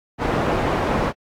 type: low-pass noise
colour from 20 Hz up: white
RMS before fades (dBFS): -21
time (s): 0.18-1.13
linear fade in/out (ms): 50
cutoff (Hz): 840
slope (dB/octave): 12
effects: AAC 64 kbps